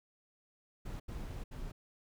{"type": "noise bursts at uneven times", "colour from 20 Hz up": "brown", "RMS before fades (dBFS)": -42, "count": 3, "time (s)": [[0.85, 1], [1.08, 1.44], [1.51, 1.72]], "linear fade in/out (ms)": 10, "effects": []}